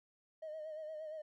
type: tone with vibrato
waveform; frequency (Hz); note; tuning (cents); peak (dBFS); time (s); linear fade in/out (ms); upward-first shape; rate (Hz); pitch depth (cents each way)
triangle; 622.3; D#5; 0; -39; 0.42-1.22; 10; sine; 8.6; 48
effects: tanh soft clip ceiling -39 dBFS